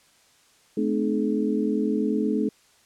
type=tone cluster; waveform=sine; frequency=216 / 255.6 / 304.3 / 427.3 Hz; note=A3 / C4 / D#4 / G#4; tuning=-32 / -40 / -38 / +49 cents; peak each=-25 / -28 / -27 / -28 dBFS; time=0.77-2.49 s; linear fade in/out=5 ms; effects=white hiss -59 dBFS RMS until 2.85 s + low-pass 9000 Hz 12 dB/octave